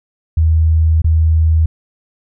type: tone with dropouts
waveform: sine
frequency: 80 Hz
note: D#2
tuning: 49 cents sharp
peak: -8 dBFS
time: 0.37-1.66 s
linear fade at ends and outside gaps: 5 ms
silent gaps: 1.019-1.043 s
effects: none